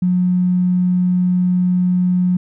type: tone with tanh clipping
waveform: triangle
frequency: 180.6 Hz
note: F#3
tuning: 42 cents flat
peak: -12 dBFS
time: 0.02-2.37 s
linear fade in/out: 5 ms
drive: 3 dB
effects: none